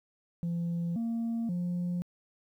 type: tone with pitch steps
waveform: sine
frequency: 170.5 / 230.3 / 176.4 Hz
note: F3 / A#3 / F3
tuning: -41 / -21 / +18 cents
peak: -27 dBFS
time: 0.43-2.02 s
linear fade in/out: 0 ms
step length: 530 ms
effects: tanh soft clip ceiling -28 dBFS + 11-bit

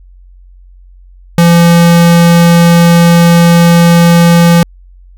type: tone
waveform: square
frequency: 170.4 Hz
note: F3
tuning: 42 cents flat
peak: -3 dBFS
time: 1.38-4.63 s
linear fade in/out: 2 ms
effects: added 45 Hz sine -34 dBFS peak until 5.17 s

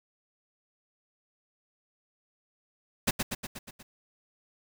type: noise with echo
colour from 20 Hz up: pink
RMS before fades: -25 dBFS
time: 3.07-3.11 s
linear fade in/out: 10 ms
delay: 120 ms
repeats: 6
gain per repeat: -4 dB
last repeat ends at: 3.83 s
effects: none

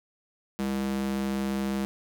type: tone with high-pass filter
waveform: square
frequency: 67.2 Hz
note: C2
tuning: 47 cents sharp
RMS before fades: -29 dBFS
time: 0.59-1.85 s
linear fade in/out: 0 ms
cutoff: 210 Hz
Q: 2.3
effects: none

